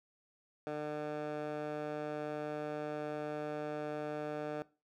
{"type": "tone with band-pass filter", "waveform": "15% pulse", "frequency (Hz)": 150.2, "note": "D3", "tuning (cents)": 39, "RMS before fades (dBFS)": -39, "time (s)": [0.67, 4.62], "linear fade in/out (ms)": 0, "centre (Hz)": 670, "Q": 1, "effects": ["noise-tail reverb RT60 0.3 s tail -19 dB re dry"]}